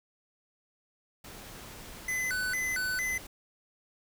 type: noise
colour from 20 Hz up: pink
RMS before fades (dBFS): -46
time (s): 1.24-3.27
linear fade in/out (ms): 5
type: tone with vibrato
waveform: square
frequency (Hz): 1743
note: A6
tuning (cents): -17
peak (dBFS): -30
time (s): 2.08-3.18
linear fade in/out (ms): 5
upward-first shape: square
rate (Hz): 2.2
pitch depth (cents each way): 260
effects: none